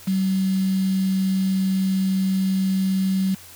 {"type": "tone with quantisation", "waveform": "sine", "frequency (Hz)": 190.3, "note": "F#3", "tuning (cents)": 49, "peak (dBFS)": -18, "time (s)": [0.07, 3.35], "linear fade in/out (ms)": 10, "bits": 6, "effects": ["added 89 Hz sine -52 dBFS peak until 3.55 s", "white hiss -44 dBFS RMS until 3.55 s"]}